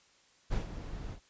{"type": "noise with ADSR envelope", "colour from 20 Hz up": "brown", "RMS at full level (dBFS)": -30, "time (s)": [0.5, 1.2], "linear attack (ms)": 29, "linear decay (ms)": 130, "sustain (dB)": -11, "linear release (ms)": 75, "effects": ["white hiss -65 dBFS RMS until 1.29 s", "resampled to 16000 Hz"]}